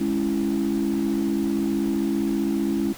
sine chord, C# minor, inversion second, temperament just, 207.9 / 277.2 / 332.6 Hz, G#3 / C#4 / E4, +2 / 0 / +16 cents, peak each -24 dBFS, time 0-2.93 s, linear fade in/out 10 ms, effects tanh soft clip ceiling -15 dBFS + pink hiss -41 dBFS RMS until 2.97 s

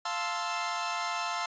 sawtooth chord, F major seventh, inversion none, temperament equal, 698.5 / 880 / 1046.5 / 1318.5 Hz, F5 / A5 / C6 / E6, 0 / 0 / 0 / 0 cents, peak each -33 / -33 / -32 / -32 dBFS, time 0.05-1.46 s, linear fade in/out 5 ms, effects resampled to 16000 Hz

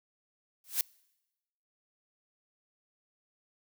blue noise with exponential growth, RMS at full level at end -24 dBFS, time 0.64-0.81 s, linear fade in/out 2 ms, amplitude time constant 35 ms, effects noise-tail reverb RT60 1.0 s tail -26 dB re dry

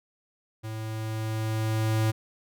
square tone with level ramp, 110 Hz, A2, in tune, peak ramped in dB -34 to -22 dBFS, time 0.63-2.12 s, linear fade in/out 20 ms, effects none

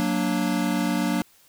square chord, Gb augmented, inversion none, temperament equal, 185 / 233.1 / 293.7 Hz, Gb3 / Bb3 / D4, 0 / 0 / 0 cents, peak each -27 dBFS, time 0-1.22 s, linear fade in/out 0 ms, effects white hiss -57 dBFS RMS until 1.48 s

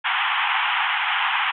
pink band-pass noise, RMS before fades -22 dBFS, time 0.04-1.52 s, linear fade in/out 20 ms, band 780 to 3300 Hz, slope 96 dB/octave, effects none

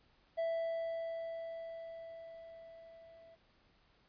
triangle tone with level ramp, 661 Hz, E5, 5 cents sharp, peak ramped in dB -30 to -55 dBFS, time 0.37-3.36 s, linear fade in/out 20 ms, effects pink hiss -70 dBFS RMS until 4.08 s + resampled to 11025 Hz

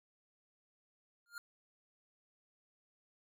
square tone with exponential growth, 1407 Hz, F6, 12 cents sharp, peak -40 dBFS, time 1.26-1.38 s, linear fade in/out 1 ms, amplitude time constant 25 ms, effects none

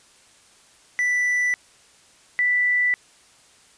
triangle / sine tone pair in turn, 1975.5 / 1975.5 Hz, B6 / B6, 0 / 0 cents, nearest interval unison, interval 0 cents, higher neither, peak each -17 / -17 dBFS, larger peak neither, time 0.99-1.54 / 2.39-2.94 s, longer neither, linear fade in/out 0 ms, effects white hiss -54 dBFS RMS until 3.77 s + resampled to 22050 Hz

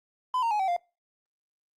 triangle tone with pitch steps, 1011 / 921.8 / 840.4 / 766.2 / 698.6 Hz, B5 / A#5 / G#5 / G5 / F5, +40 / -20 / +20 / -40 / 0 cents, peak -22 dBFS, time 0.34-0.765 s, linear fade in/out 2 ms, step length 85 ms, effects noise-tail reverb RT60 0.3 s tail -25 dB re dry + Opus 24 kbps

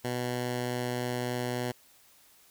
10% pulse tone, 123.47 Hz, B2, in tune, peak -22 dBFS, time 0.04-1.72 s, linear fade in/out 10 ms, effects white hiss -60 dBFS RMS until 2.5 s

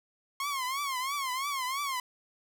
sawtooth tone with vibrato, 1077 Hz, C6, 50 cents sharp, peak -27 dBFS, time 0.4-2 s, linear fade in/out 2 ms, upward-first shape triangle, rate 3 Hz, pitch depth 150 cents each way, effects none

